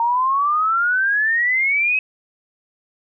sine exponential sweep, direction up, 917 to 2570 Hz, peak -15 dBFS, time 0-1.99 s, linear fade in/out 2 ms, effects none

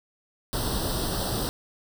pink noise with comb filter, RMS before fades -28 dBFS, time 0.53-1.49 s, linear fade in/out 0 ms, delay 0.22 ms, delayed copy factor +0.9, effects none

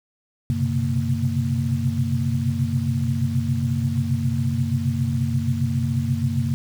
sine tone cluster, 94.5 / 124.6 / 131.2 / 139.2 / 230.3 Hz, F#2 / B2 / C3 / C#3 / A#3, +37 / +16 / +5 / +8 / -21 cents, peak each -26 dBFS, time 0.5-6.54 s, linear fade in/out 0 ms, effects 7-bit

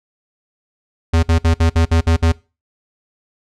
square tone bursts, 82.41 Hz, E2, in tune, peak -11 dBFS, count 8, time 1.13-2.322 s, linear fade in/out 10 ms, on 100 ms, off 56 ms, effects noise-tail reverb RT60 0.3 s tail -22 dB re dry + low-pass 7000 Hz 12 dB/octave

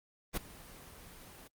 pink noise with ADSR envelope, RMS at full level -32 dBFS, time 0.33-1.48 s, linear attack 43 ms, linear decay 3 ms, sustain -20 dB, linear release 12 ms, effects Opus 24 kbps

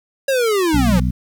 square linear sweep, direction down, 555 to 160 Hz, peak -15 dBFS, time 0.28-1 s, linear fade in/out 5 ms
harmonic tone, 61.74 Hz, B1, in tune, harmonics 1 / 2 / 3 / 4, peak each -18 / -21 / -21 / -26 dBFS, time 0.73-1.11 s, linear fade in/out 10 ms
effects 8-bit

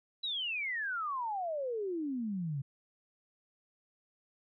sine exponential sweep, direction down, 3986 to 131.6 Hz, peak -33 dBFS, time 0.23-2.62 s, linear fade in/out 10 ms, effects none

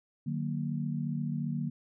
sine chord, D augmented, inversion none, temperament equal with one note detuned, 150.35 / 185 / 233.1 Hz, D3 / F#3 / A#3, +41 / 0 / 0 cents, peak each -33 / -37 / -35 dBFS, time 0.26-1.7 s, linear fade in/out 10 ms, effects none

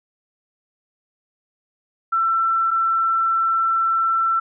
sine tone pair in turn, 1341 / 1341 Hz, E6 / E6, +29 / +29 cents, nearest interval unison, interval 0 cents, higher neither, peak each -16 dBFS, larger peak neither, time 2.12-2.71 / 2.71-4.4 s, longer second, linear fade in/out 10 ms, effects none

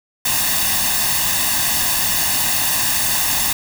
white noise with comb filter, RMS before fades -18 dBFS, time 0.25-3.53 s, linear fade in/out 5 ms, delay 1.1 ms, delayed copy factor +0.7, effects none

